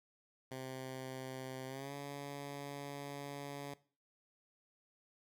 10% pulse tone with pitch glide, 130.81 to 141.83 Hz, C3 to C#3, 0 to +40 cents, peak -35 dBFS, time 0.51-3.74 s, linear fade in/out 5 ms, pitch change +140 cents, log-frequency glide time 1.67-1.94 s, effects noise-tail reverb RT60 0.4 s tail -19 dB re dry

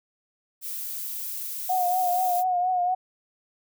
violet noise, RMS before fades -33 dBFS, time 0.61-2.44 s, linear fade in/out 50 ms
sine tone with vibrato, 726 Hz, F#5, 33 cents flat, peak -21 dBFS, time 1.69-2.95 s, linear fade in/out 10 ms, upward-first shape triangle, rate 4.2 Hz, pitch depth 54 cents each way
effects none

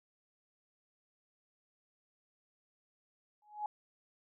sine tone with exponential growth, 840 Hz, G#5, 19 cents sharp, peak -31 dBFS, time 3.42-3.66 s, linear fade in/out 2 ms, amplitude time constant 52 ms, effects none

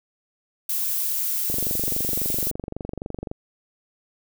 violet noise, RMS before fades -25 dBFS, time 0.69-2.51 s, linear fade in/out 5 ms
click train, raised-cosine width 2 ms, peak -17 dBFS, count 44, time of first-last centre 1.5-3.314 s, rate 23.7 Hz
effects none

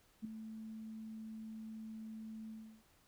sine tone with ADSR envelope, 220 Hz, A3, in tune, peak -36 dBFS, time 0.22-2.83 s, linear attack 29 ms, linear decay 4 ms, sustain -9 dB, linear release 330 ms, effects pink hiss -70 dBFS RMS until 3.07 s

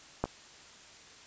clicks, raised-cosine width 1 ms, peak -14 / -30 dBFS, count 2, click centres 0.24 / 0.256 s, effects white hiss -53 dBFS RMS until 1.26 s + resampled to 16000 Hz

